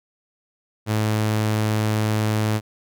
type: tone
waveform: sawtooth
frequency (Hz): 107.8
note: A2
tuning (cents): -35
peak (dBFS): -15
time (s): 0.86-2.61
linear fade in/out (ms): 50
effects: none